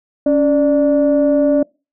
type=tone pair together; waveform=sine; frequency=280 / 590.1 Hz; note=C#4 / D5; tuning=+18 / +8 cents; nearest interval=octave + minor second; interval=1290 cents; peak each=-12 dBFS; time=0.26-1.63 s; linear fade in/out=5 ms; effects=noise-tail reverb RT60 0.3 s tail -26 dB re dry + tanh soft clip ceiling -5 dBFS